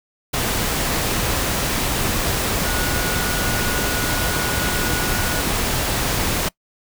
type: tone in noise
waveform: sine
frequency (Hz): 1457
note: F#6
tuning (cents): -27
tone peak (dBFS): -28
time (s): 2.64-5.41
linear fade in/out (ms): 10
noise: pink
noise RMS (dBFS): -21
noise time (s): 0.33-6.49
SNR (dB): -10
effects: noise-tail reverb RT60 0.1 s tail -23 dB re dry